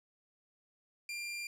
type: tone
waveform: sawtooth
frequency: 2387 Hz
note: D7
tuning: 28 cents sharp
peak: -35 dBFS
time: 1.09-1.47 s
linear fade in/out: 2 ms
effects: low-pass 11000 Hz 12 dB/octave